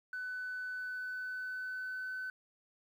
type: tone with pitch glide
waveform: sine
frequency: 1500 to 1513.9 Hz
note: F#6 to F#6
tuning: +23 to +39 cents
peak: -36 dBFS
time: 0.13-2.3 s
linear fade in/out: 2 ms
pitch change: +16 cents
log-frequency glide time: 0.77-2.14 s
effects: tanh soft clip ceiling -35 dBFS + 11-bit